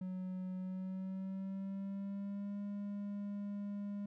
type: tone with pitch glide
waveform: triangle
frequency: 185 to 202.9 Hz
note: F#3 to G#3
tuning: 0 to -40 cents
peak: -37 dBFS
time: 0.01-4.06 s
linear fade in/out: 5 ms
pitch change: +160 cents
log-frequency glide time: 0.57-2.6 s
effects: none